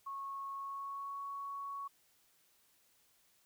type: tone with pitch glide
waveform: sine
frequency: 1099 to 1115 Hz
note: C#6 to C#6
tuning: -15 to +10 cents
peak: -40 dBFS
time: 0.06-1.88 s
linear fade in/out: 10 ms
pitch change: +25 cents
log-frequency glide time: 0.55-1.2 s
effects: white hiss -71 dBFS RMS until 3.45 s